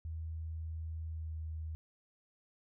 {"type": "tone with pitch glide", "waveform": "sine", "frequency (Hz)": [80.4, 79.38], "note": ["E2", "D#2"], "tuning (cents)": [-43, 35], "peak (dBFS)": -38, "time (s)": [0.05, 1.75], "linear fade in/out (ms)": 0, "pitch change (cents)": -22, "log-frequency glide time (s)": [1.1, 1.33], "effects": []}